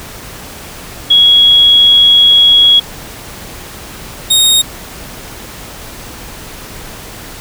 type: tone pair in turn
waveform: sine / sawtooth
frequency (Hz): 3327 / 3726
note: G#7 / A#7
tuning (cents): +2 / -2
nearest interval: major second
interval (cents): 196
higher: second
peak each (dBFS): -3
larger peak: neither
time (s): 1.1-2.8 / 4.3-4.62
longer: first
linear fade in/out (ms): 10
effects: pink hiss -29 dBFS RMS until 7.4 s